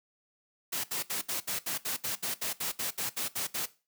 white noise bursts, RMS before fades -33 dBFS, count 16, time 0.72-3.66 s, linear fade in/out 10 ms, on 120 ms, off 68 ms, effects noise-tail reverb RT60 0.3 s tail -17 dB re dry + high-pass 100 Hz 12 dB/octave

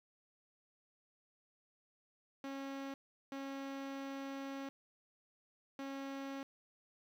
sawtooth tone bursts at uneven times, 273.4 Hz, C#4, 24 cents flat, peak -38 dBFS, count 3, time 2.44-2.94 / 3.32-4.69 / 5.79-6.43 s, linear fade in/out 2 ms, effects low-pass 4000 Hz 12 dB/octave + 11-bit

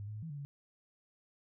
sine tone with pitch steps, 101.6 / 106.2 / 107.1 / 162.7 / 144.5 / 141.7 Hz, G#2 / G#2 / A2 / E3 / D3 / C#3, -38 / +39 / -46 / -22 / -28 / +38 cents, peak -40 dBFS, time 0-0.45 s, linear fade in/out 0 ms, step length 75 ms, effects none

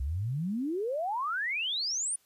sine exponential sweep, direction up, 61.74 to 9690 Hz, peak -29 dBFS, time 0-2.16 s, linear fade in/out 5 ms, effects white hiss -67 dBFS RMS until 2.25 s + resampled to 32000 Hz

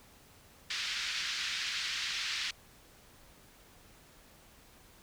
white band-pass noise, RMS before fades -36 dBFS, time 0.7-2.51 s, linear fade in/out 5 ms, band 1500 to 4900 Hz, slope 24 dB/octave, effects pink hiss -59 dBFS RMS until 5.02 s

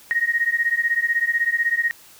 sine beating tone pair, 1864.7 / 1880.7 Hz, A#6 / A#6, 0 / +15 cents, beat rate 16 Hz, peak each -21 dBFS, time 0.11-1.91 s, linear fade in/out 0 ms, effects white hiss -48 dBFS RMS until 2.19 s

